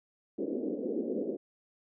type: band-pass noise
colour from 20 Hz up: pink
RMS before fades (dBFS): -34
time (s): 0.38-1.37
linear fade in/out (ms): 10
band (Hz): 220 to 510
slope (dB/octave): 48
effects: none